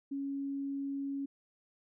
sine tone, 277.2 Hz, C#4, in tune, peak -34 dBFS, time 0.11-1.26 s, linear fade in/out 10 ms, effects none

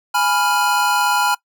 square chord, F diminished, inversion first, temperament equal, 830.6 / 987.8 / 1396.9 Hz, Ab5 / Cb6 / F6, 0 / 0 / 0 cents, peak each -20 dBFS, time 0.14-1.35 s, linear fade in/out 10 ms, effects noise-tail reverb RT60 0.1 s tail -22 dB re dry

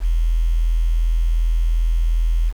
sine tone with quantisation, 41.34 Hz, E1, 6 cents sharp, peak -14 dBFS, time 0-2.53 s, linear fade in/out 50 ms, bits 7, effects none

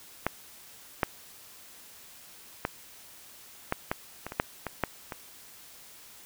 clicks, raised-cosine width 0.5 ms, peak -10 / -8 / -12 / -11 / -12 / -20 / -22 / -8 / -17 / -10 / -20 dBFS, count 11, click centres 0.266 / 1.032 / 2.651 / 3.724 / 3.915 / 4.266 / 4.321 / 4.399 / 4.667 / 4.837 / 5.122 s, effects white hiss -51 dBFS RMS until 6.25 s

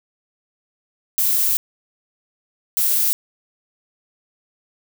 violet noise bursts at uneven times, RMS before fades -18 dBFS, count 2, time 1.18-1.57 / 2.77-3.13 s, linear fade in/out 0 ms, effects none

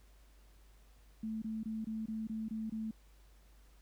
sine tone bursts, 220 Hz, A3, in tune, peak -36 dBFS, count 8, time 1.23-2.911 s, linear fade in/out 5 ms, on 190 ms, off 23 ms, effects added 50 Hz sine -59 dBFS peak until 3.81 s + pink hiss -69 dBFS RMS until 3.81 s

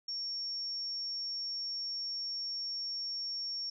sine tone, 5500 Hz, F8, 27 cents flat, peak -35 dBFS, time 0.08-3.7 s, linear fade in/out 5 ms, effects none

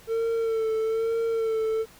triangle tone with vibrato, 449.3 Hz, A4, 36 cents sharp, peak -21 dBFS, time 0.07-1.86 s, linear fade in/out 50 ms, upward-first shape sine, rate 1.1 Hz, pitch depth 32 cents each way, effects pink hiss -52 dBFS RMS until 1.99 s

